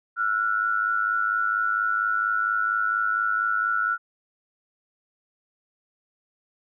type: tone pair together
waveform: sine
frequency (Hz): 1348 / 1452.3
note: E6 / F#6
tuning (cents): +38 / -33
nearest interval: minor second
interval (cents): 129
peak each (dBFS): -24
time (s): 0.16-3.98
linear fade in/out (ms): 50
effects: none